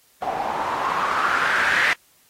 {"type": "noise with low-pass filter sweep", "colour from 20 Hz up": "blue", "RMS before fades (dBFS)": -22, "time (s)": [0.22, 1.93], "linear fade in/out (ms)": 0, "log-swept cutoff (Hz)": [740, 1900], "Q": 4.6, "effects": ["white hiss -58 dBFS RMS until 2.29 s", "AAC 48 kbps"]}